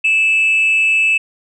sine tone with amplitude modulation, 2627 Hz, E7, 7 cents flat, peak -7 dBFS, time 0.04-1.18 s, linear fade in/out 10 ms, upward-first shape sine, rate 276 Hz, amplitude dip 45%, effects tanh soft clip ceiling -7 dBFS

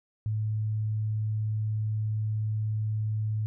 sine tone, 107.9 Hz, A2, 33 cents flat, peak -26 dBFS, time 0.26-3.46 s, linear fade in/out 0 ms, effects none

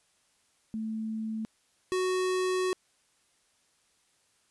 sine / square tone pair in turn, 220 / 370 Hz, A3 / F#4, 0 / 0 cents, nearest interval major sixth, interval 900 cents, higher second, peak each -31 / -27 dBFS, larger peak second, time 0.74-1.45 / 1.92-2.73 s, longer second, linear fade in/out 0 ms, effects white hiss -69 dBFS RMS until 4.5 s + resampled to 24000 Hz

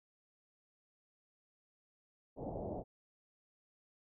white low-pass noise, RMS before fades -42 dBFS, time 2.36-2.84 s, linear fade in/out 50 ms, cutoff 740 Hz, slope 48 dB/octave, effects none

